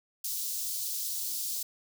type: high-pass noise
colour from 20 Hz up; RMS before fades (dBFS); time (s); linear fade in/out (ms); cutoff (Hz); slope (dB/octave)
white; -34; 0.24-1.63; 5; 4200; 24
effects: none